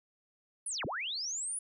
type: linear two-way sweep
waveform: sine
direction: down then up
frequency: 10460 to 65.9 to 10060 Hz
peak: -34 dBFS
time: 0.66-1.59 s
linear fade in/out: 5 ms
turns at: 0.85 s
effects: none